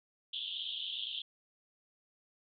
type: band-pass noise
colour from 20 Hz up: white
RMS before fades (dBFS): -40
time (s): 0.33-1.22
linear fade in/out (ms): 5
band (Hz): 3000 to 3600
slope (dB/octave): 96
effects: none